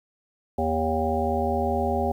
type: harmonic tone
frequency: 79.6 Hz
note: D#2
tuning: 40 cents sharp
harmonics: 1 / 3 / 5 / 7 / 9 / 10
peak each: -29 / -29 / -29 / -29 / -29 / -29 dBFS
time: 0.58-2.12 s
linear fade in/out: 5 ms
effects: 9-bit